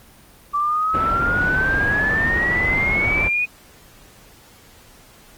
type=exponential sweep; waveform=sine; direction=up; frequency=1156 to 2489 Hz; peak=-17 dBFS; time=0.53-3.46 s; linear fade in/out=20 ms
type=low-pass noise; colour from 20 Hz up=pink; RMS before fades=-25 dBFS; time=0.93-3.29 s; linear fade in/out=20 ms; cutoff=1600 Hz; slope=12 dB/octave
effects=pink hiss -48 dBFS RMS until 5.37 s + Opus 24 kbps